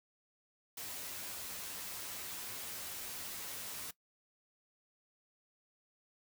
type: noise with comb filter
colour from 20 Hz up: white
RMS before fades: -44 dBFS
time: 0.77-3.91 s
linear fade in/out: 5 ms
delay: 11 ms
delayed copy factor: +0.5
effects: noise-tail reverb RT60 0.1 s tail -19 dB re dry